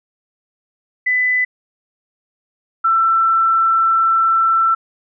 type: tone pair in turn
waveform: sine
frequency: 2000 / 1337.9 Hz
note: B6 / E6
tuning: +21 / +25 cents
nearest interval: perfect fifth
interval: 696 cents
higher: first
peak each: -13 / -11 dBFS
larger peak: second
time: 1.06-1.45 / 2.84-4.75 s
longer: second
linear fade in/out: 10 ms
effects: none